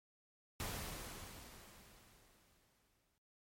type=noise with exponential decay; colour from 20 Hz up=pink; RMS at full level=-42 dBFS; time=0.6-3.18 s; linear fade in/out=0 ms; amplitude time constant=560 ms; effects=noise-tail reverb RT60 0.2 s tail -20 dB re dry + MP3 64 kbps